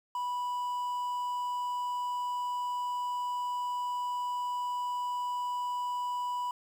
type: tone with quantisation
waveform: triangle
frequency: 984 Hz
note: B5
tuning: 7 cents flat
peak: -29 dBFS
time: 0.15-6.51 s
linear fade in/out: 2 ms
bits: 9
effects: none